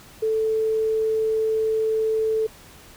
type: tone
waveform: sine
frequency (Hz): 440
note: A4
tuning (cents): 0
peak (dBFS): -19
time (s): 0.22-2.47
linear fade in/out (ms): 10
effects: pink hiss -47 dBFS RMS until 2.96 s